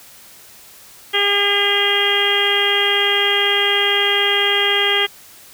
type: harmonic tone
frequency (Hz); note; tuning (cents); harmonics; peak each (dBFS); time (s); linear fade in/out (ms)
404.2; G#4; -47; 1 / 2 / 3 / 4 / 5 / 6 / 7 / 8; -22 / -26 / -27 / -24 / -20 / -28 / -22 / -18; 1.13-5.07; 20
effects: white hiss -43 dBFS RMS until 5.53 s